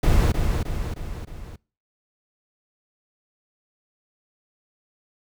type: noise with echo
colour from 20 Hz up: brown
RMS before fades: -17 dBFS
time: 0.03-0.32 s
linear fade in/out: 5 ms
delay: 310 ms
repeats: 4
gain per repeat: -5 dB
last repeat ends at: 1.56 s
effects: noise-tail reverb RT60 0.4 s tail -26 dB re dry